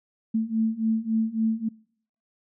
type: beating tone pair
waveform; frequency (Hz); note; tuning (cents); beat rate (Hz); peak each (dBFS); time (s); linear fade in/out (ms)
sine; 220.5 / 224.1; A3 / A3; +4 / +32; 3.6; -27 / -24; 0.34-1.69; 10
effects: noise-tail reverb RT60 0.6 s tail -24 dB re dry